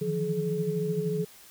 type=tone cluster; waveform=sine; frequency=152.3 / 162.5 / 175.8 / 425.3 Hz; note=D#3 / E3 / F3 / G#4; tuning=-37 / -24 / +12 / +41 cents; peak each=-35 / -33 / -32 / -29 dBFS; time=0.01-1.25 s; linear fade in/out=10 ms; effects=white hiss -52 dBFS RMS until 1.5 s